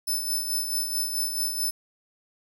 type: tone with tremolo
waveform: 10% pulse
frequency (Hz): 5274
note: E8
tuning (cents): 0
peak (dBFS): -18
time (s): 0.07-1.71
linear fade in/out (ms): 10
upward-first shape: sine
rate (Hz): 4.6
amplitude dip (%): 50
effects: none